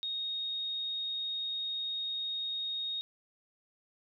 sine tone, 3729 Hz, A#7, in tune, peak -33 dBFS, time 0.03-3.01 s, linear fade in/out 0 ms, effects none

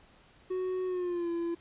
triangle tone with pitch glide, 370 to 339.3 Hz, F#4 to F4, 0 to -50 cents, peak -28 dBFS, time 0.5-1.55 s, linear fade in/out 10 ms, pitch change -150 cents, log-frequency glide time 0.86-1.3 s, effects pink hiss -60 dBFS RMS until 1.6 s + resampled to 8000 Hz

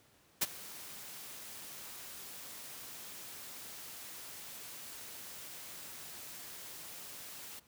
white noise with ADSR envelope, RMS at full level -28 dBFS, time 0.41-7.6 s, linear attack 13 ms, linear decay 31 ms, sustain -20 dB, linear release 15 ms, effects pink hiss -66 dBFS RMS until 7.67 s + high-pass 80 Hz 12 dB/octave

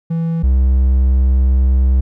triangle tone pair in turn, 165.1 / 64.92 Hz, E3 / C2, +3 / -13 cents, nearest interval octave + major third, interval 1616 cents, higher first, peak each -13 / -7 dBFS, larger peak second, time 0.1-0.43 / 0.43-2.01 s, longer second, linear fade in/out 10 ms, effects none

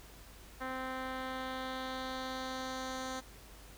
10% pulse tone with low-pass filter sweep, 260 Hz, C4, 11 cents flat, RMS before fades -40 dBFS, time 0.6-3.21 s, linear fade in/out 20 ms, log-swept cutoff 2100 to 6900 Hz, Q 1.6, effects added 50 Hz sine -55 dBFS peak until 3.77 s + pink hiss -56 dBFS RMS until 3.77 s

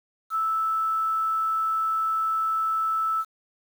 sine tone with quantisation, 1314 Hz, E6, 6 cents flat, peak -22 dBFS, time 0.3-3.25 s, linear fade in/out 50 ms, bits 8, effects none

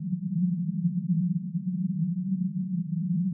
white band-pass noise, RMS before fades -28 dBFS, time 0-3.33 s, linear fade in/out 5 ms, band 160 to 190 Hz, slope 96 dB/octave, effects none

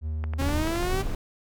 triangle tone, 77.78 Hz, D#2, in tune, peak -25 dBFS, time 0.01-0.66 s, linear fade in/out 50 ms
clicks, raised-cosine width 0.5 ms, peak -21 dBFS, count 7, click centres 0.24 / 0.336 / 0.419 / 0.489 / 0.673 / 0.759 / 0.828 s
sawtooth linear sweep, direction up, 266.9 to 392 Hz, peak -23 dBFS, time 0.38-1.03 s, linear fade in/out 20 ms
brown noise, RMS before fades -29 dBFS, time 0.41-1.15 s, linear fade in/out 2 ms
effects none

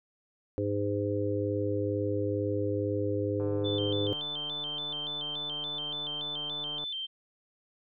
harmonic tone, 102.2 Hz, G#2, 27 cents flat, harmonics 1 / 3 / 4 / 5, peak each -33 / -33 / -33 / -33 dBFS, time 0.58-4.13 s, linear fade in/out 0 ms
click train, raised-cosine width 1 ms, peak -32 dBFS, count 510, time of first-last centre 3.4-6.839 s, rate 148 Hz
sine tone with vibrato, 3322 Hz, G#7, in tune, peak -33 dBFS, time 3.64-7.07 s, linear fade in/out 20 ms, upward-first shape square, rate 3.5 Hz, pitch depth 100 cents each way
effects none

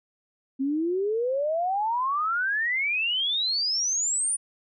sine exponential sweep, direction up, 261.6 to 9600 Hz, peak -23 dBFS, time 0.59-4.37 s, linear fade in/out 20 ms, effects none

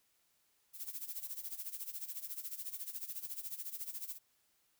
violet noise with tremolo, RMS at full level -41 dBFS, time 0.73-4.19 s, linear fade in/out 50 ms, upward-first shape sine, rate 14 Hz, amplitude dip 80%, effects white hiss -75 dBFS RMS until 4.79 s

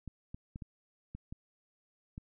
clicks, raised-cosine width 5 ms, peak -30 dBFS, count 7, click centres 0.077 / 0.345 / 0.559 / 0.622 / 1.15 / 1.325 / 2.179 s, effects none

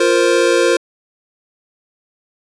square chord, F suspended fourth, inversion none, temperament equal, 349.2 / 466.2 / 523.3 Hz, F4 / Bb4 / C5, 0 / 0 / 0 cents, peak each -16 dBFS, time 0-0.77 s, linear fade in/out 5 ms, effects resampled to 22050 Hz

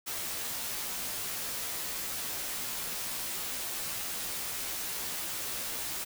white noise with comb filter, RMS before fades -36 dBFS, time 0.06-6.05 s, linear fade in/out 20 ms, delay 14 ms, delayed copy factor -0.65, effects none

